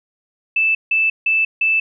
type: tone bursts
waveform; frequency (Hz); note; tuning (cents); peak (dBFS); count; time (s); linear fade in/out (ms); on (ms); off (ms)
sine; 2637; E7; 0; -13; 4; 0.56-1.8; 5; 190; 160
effects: none